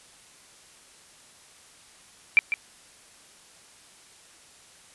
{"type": "tone with echo", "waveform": "sine", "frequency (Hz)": 2349, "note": "D7", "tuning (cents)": 0, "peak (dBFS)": -12, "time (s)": [2.37, 2.39], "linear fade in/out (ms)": 0, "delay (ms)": 150, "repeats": 1, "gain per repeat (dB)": -10, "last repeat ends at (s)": 2.54, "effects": ["white hiss -53 dBFS RMS until 4.94 s", "resampled to 24000 Hz"]}